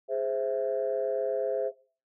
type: chord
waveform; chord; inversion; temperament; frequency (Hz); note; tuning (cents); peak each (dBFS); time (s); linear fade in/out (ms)
sine; Ab augmented; none; equal; 415.3 / 523.3 / 659.3; Ab4 / C5 / E5; 0 / 0 / 0; -31 / -29 / -30; 0.08-1.72; 50
effects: noise-tail reverb RT60 0.4 s tail -20 dB re dry + tanh soft clip ceiling -19 dBFS